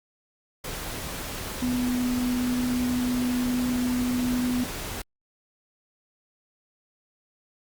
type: tone in noise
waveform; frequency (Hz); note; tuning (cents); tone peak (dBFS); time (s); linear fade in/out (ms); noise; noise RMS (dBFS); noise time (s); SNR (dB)
sine; 248; B3; +7; -23; 1.62-4.64; 5; pink; -34; 0.64-5.02; +8
effects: Opus 48 kbps